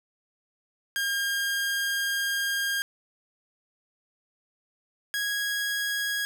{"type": "tone pair in turn", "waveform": "sawtooth", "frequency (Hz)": [1614, 1651.7], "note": ["G#6", "G#6"], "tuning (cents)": [-50, -10], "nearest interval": "unison", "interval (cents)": 40, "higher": "second", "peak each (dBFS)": [-22, -23], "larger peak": "first", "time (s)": [[0.96, 2.82], [5.14, 6.25]], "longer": "first", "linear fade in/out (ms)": 0, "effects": []}